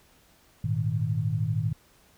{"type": "chord", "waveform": "sine", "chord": "Ab suspended second", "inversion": "none", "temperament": "equal", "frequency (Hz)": [103.83, 116.54, 155.56], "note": ["Ab2", "Bb2", "Eb3"], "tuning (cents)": [0, 0, 0], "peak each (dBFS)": [-29, -28, -29], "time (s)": [0.64, 1.73], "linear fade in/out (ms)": 5, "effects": ["pink hiss -60 dBFS RMS until 2.17 s"]}